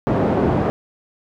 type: band-pass noise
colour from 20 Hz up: pink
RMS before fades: -18 dBFS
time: 0.07-0.7 s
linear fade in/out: 0 ms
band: 120 to 730 Hz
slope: 12 dB/octave
effects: none